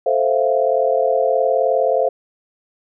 sine chord, F major seventh, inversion first, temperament equal, 440 / 523.3 / 659.3 / 698.5 Hz, A4 / C5 / E5 / F5, 0 / 0 / 0 / 0 cents, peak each -21 / -17 / -20 / -21 dBFS, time 0.06-2.09 s, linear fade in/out 5 ms, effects none

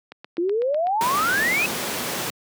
click train, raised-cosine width 0.3 ms, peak -22 dBFS, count 7, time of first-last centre 0.12-0.87 s, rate 8 Hz
sine exponential sweep, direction up, 329.5 to 2614 Hz, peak -19 dBFS, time 0.38-1.66 s, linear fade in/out 2 ms
pink noise, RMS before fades -26 dBFS, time 1.01-2.3 s, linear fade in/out 0 ms
effects high-pass 200 Hz 12 dB/octave

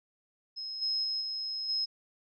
sine tone with level steps, 5140 Hz, E8, 45 cents flat, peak -36 / -28 / -30 / -33 / -28 dBFS, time 0.56-1.86 s, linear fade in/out 20 ms, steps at 0.81 / 1.03 / 1.2 / 1.68 s, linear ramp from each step 20 ms, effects none

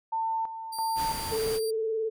sine tone with tremolo, 897 Hz, A5, 33 cents sharp, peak -26 dBFS, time 0.12-1.37 s, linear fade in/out 10 ms, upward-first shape square, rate 1.5 Hz, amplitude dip 65%
20% pulse tone, 4699 Hz, D8, in tune, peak -31 dBFS, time 0.72-1.71 s, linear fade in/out 10 ms
pink noise, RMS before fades -37 dBFS, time 0.95-1.6 s, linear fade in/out 50 ms
sine tone with vibrato, 442.5 Hz, A4, 10 cents sharp, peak -26 dBFS, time 1.31-2.1 s, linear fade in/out 20 ms, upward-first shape sine, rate 19 Hz, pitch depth 31 cents each way
effects none

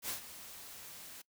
white noise with ADSR envelope, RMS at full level -37 dBFS, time 0.02-1.22 s, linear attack 71 ms, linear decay 110 ms, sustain -13 dB, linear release 8 ms, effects noise-tail reverb RT60 0.1 s tail -21 dB re dry

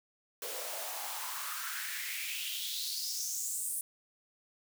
white noise with high-pass filter sweep, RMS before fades -38 dBFS, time 0.42-3.81 s, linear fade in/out 2 ms, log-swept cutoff 450 to 9800 Hz, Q 4.5, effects none

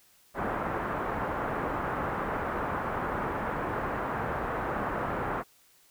white low-pass noise, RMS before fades -32 dBFS, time 0.34-5.44 s, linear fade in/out 50 ms, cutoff 1400 Hz, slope 24 dB/octave, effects white hiss -62 dBFS RMS until 5.9 s

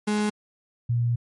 35% pulse / sine tone pair in turn, 210 / 118.99 Hz, G#3 / A#2, +19 / +36 cents, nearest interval minor seventh, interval 983 cents, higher first, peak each -20 dBFS, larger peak neither, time 0.07-0.3 / 0.89-1.16 s, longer second, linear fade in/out 10 ms, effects MP3 48 kbps

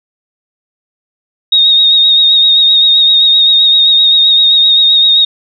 sine tone with vibrato, 3733 Hz, A#7, 2 cents sharp, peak -4 dBFS, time 1.52-5.25 s, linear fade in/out 5 ms, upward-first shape sine, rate 7.7 Hz, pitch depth 30 cents each way, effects none

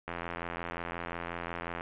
click train, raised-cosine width 0.5 ms, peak -21 dBFS, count 149, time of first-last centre 0.08-1.809 s, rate 85.6 Hz, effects resampled to 8000 Hz + 9-bit

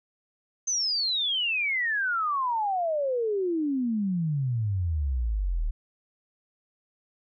sine exponential sweep, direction down, 6300 to 36.15 Hz, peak -24 dBFS, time 0.67-5.71 s, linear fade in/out 10 ms, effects none

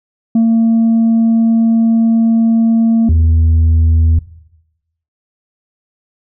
sine tone pair in turn, 227.3 / 80.97 Hz, A#3 / E2, -43 / -30 cents, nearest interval octave + tritone, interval 1787 cents, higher first, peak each -4 dBFS, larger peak neither, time 0.35-3.09 / 3.09-4.19 s, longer first, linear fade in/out 5 ms, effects noise-tail reverb RT60 0.9 s tail -19 dB re dry + tanh soft clip ceiling -6 dBFS

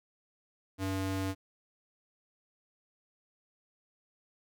square ring-modulated tone, 191.4 Hz, G3, 41 cents flat, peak -29 dBFS, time 0.78-1.35 s, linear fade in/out 50 ms, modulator 96.7 Hz, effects none

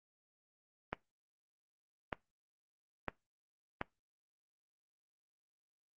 clicks, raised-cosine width 0.5 ms, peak -20 dBFS, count 4, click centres 0.93 / 2.128 / 3.083 / 3.814 s, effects noise-tail reverb RT60 0.2 s tail -23 dB re dry + Opus 32 kbps

